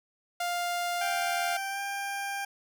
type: tone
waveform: sawtooth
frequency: 701 Hz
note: F5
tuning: 6 cents sharp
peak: -25 dBFS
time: 0.4-1.57 s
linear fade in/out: 5 ms
type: tone with pitch glide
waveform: 20% pulse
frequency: 783 to 796.2 Hz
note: G5 to G5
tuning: -2 to +27 cents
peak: -27 dBFS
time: 1.01-2.45 s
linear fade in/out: 5 ms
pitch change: +29 cents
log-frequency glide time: 1.69-1.8 s
effects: none